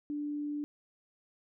sine tone, 293.7 Hz, D4, in tune, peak -33 dBFS, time 0.1-0.64 s, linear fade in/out 0 ms, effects none

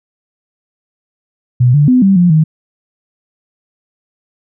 sine tone with pitch steps, 123.9 / 146.2 / 252.5 / 194.5 / 176.3 / 156.8 Hz, B2 / D3 / B3 / G3 / F3 / D#3, +6 / -7 / +39 / -13 / +17 / +14 cents, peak -5 dBFS, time 1.6-2.44 s, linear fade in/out 10 ms, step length 140 ms, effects none

